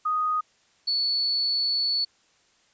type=tone pair in turn; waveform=sine; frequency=1244.5 / 4435 Hz; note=D#6 / C#8; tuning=0 / 0 cents; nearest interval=octave + minor seventh; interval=2200 cents; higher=second; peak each=-22 dBFS; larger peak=neither; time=0.05-0.41 / 0.87-2.05 s; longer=second; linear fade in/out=10 ms; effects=white hiss -63 dBFS RMS until 2.73 s + resampled to 16000 Hz